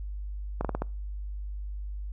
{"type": "slowing click train", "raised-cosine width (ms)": 1, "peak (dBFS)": -15, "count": 5, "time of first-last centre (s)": [0.61, 0.82], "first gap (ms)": 37, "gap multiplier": 1.24, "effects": ["noise-tail reverb RT60 0.4 s tail -26 dB re dry", "added 50 Hz sine -33 dBFS peak until 2.12 s"]}